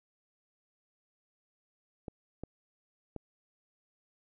clicks, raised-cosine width 2 ms, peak -26 / -26 / -26 dBFS, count 3, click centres 2.082 / 2.436 / 3.163 s, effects none

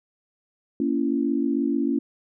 sine chord, A# diminished, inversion none, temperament just, 233.1 / 279.7 / 335.6 Hz, A#3 / C#4 / E4, 0 / +16 / +31 cents, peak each -26 / -23 / -27 dBFS, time 0.8-1.99 s, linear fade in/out 2 ms, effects none

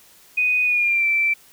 sine tone with pitch glide, 2489 to 2336 Hz, D#7 to D7, 0 to -10 cents, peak -16 dBFS, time 0.37-1.34 s, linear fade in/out 10 ms, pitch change -110 cents, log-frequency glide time 0.64-1.06 s, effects white hiss -51 dBFS RMS until 1.52 s

